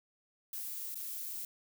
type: noise with dropouts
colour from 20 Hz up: violet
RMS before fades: -41 dBFS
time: 0.53-1.45 s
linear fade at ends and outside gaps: 2 ms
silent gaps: 0.945-0.955 s
effects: none